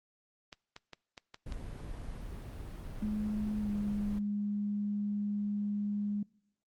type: clicks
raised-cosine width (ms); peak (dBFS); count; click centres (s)
0.2; -28; 6; 0.528 / 0.764 / 0.933 / 1.178 / 1.344 / 1.523
type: noise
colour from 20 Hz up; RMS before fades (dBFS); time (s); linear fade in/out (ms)
brown; -42; 1.46-4.19; 5
type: tone with pitch glide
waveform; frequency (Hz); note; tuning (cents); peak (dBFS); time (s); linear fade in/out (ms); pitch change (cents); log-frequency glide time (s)
sine; 211.4 to 205.6; G#3 to G#3; +31 to -17; -31; 3.02-6.23; 5; -48; 3.6-3.7
effects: noise-tail reverb RT60 0.7 s tail -25 dB re dry + Opus 24 kbps